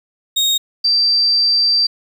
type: tone pair in turn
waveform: 35% pulse / sine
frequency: 3729 / 4685 Hz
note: A#7 / D8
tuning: 0 / -5 cents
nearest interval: major third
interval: 395 cents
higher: second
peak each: -11 dBFS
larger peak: neither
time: 0.36-0.58 / 0.84-1.87 s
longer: second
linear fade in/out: 10 ms
effects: 8-bit